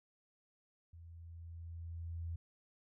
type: tone with level ramp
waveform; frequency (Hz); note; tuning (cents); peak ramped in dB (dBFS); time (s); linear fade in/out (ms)
sine; 83.8; E2; +29; -52 to -38; 0.93-2.36; 5
effects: none